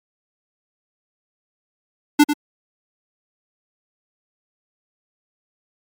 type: tone with echo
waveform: square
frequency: 294.7 Hz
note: D4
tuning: 6 cents sharp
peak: -8 dBFS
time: 2.19-2.24 s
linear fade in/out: 10 ms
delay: 96 ms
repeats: 1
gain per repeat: -9 dB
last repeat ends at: 2.336 s
effects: MP3 96 kbps